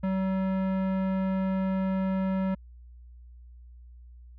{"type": "tone with tanh clipping", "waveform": "sine", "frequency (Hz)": 190, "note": "F#3", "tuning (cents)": 46, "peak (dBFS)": -27, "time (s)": [0.03, 2.55], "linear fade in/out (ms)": 10, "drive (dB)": 17, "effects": ["added 60 Hz sine -46 dBFS peak until 4.38 s"]}